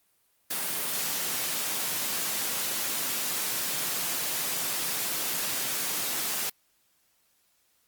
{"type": "high-pass noise", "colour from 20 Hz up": "white", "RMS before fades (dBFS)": -30, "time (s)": [0.5, 6.5], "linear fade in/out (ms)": 10, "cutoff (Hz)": 120, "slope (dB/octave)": 48, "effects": ["white hiss -69 dBFS RMS until 7.87 s", "Opus 32 kbps"]}